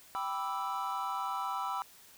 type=chord; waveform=triangle; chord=E minor seventh; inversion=first; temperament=equal; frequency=784 / 987.8 / 1174.7 / 1318.5 Hz; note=G5 / B5 / D6 / E6; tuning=0 / 0 / 0 / 0 cents; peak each=-37 / -35 / -40 / -36 dBFS; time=0.15-1.82 s; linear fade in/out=0 ms; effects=white hiss -57 dBFS RMS until 2.17 s